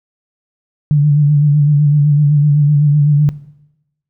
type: tone with vibrato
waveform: sine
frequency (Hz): 146.83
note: D3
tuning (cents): 0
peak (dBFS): -7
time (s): 0.91-3.29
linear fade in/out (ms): 0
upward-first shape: sine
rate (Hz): 7.9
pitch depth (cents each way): 47
effects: noise-tail reverb RT60 0.9 s tail -18 dB re dry